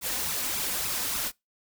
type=noise with flanger; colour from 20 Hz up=white; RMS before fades=-30 dBFS; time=0.01-1.32 s; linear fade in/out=50 ms; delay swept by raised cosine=0.79 to 4.09 ms; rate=3.5 Hz; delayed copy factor=+0.65; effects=noise-tail reverb RT60 0.2 s tail -24 dB re dry